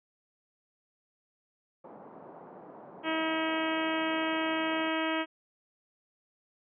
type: band-pass noise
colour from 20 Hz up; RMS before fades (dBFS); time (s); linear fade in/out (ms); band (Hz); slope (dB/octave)
white; -49; 1.84-4.89; 5; 160 to 910; 24
type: harmonic tone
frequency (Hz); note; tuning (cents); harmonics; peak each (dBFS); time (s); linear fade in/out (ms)
320; D#4; +49; 1 / 2 / 3 / 4 / 5 / 6 / 7 / 8 / 9 / 10; -32 / -35 / -37 / -38 / -39 / -40 / -40 / -41 / -42 / -42; 3.03-5.26; 50
effects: none